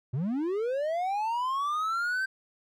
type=linear sweep; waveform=triangle; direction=up; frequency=113.4 to 1568 Hz; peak=-25 dBFS; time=0.13-2.26 s; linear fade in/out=10 ms; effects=none